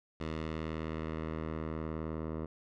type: tone with low-pass filter sweep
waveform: 10% pulse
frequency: 79.3 Hz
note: D#2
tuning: 33 cents sharp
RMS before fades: -38 dBFS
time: 0.2-2.46 s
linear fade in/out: 5 ms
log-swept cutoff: 3800 to 980 Hz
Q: 0.82
effects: none